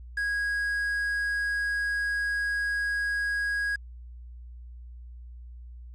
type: tone with quantisation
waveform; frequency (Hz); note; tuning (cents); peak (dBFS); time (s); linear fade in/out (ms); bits
triangle; 1650; G#6; -12; -24; 0.17-3.76; 5; 8
effects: added 60 Hz sine -41 dBFS peak until 5.94 s + resampled to 22050 Hz